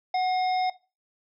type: harmonic tone with a mistuned harmonic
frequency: 740 Hz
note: F#5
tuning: in tune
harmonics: 1 / 3 / 5 / 7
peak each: -22 / -35 / -41 / -39 dBFS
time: 0.14-0.7 s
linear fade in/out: 5 ms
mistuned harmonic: 3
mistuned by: -70 cents
effects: noise-tail reverb RT60 0.3 s tail -18 dB re dry